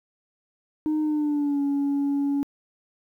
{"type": "tone with pitch glide", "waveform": "sine", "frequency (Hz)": [307.5, 282], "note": ["D#4", "C#4"], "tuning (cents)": [-20, 30], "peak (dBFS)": -19, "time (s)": [0.86, 2.43], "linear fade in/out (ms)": 0, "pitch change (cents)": -150, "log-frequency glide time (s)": [1.01, 1.61], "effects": ["tanh soft clip ceiling -20 dBFS", "10-bit"]}